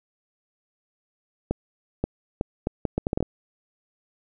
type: accelerating click train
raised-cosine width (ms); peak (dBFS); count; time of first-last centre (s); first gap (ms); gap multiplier
2; -10; 11; 1.51-3.227; 530; 0.7
effects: none